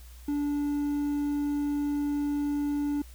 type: tone with quantisation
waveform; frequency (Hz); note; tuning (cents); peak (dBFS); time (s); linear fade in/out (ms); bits
triangle; 290; D4; -22; -24; 0.28-3.02; 5; 9
effects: added 60 Hz sine -45 dBFS peak until 3.14 s + white hiss -56 dBFS RMS until 3.14 s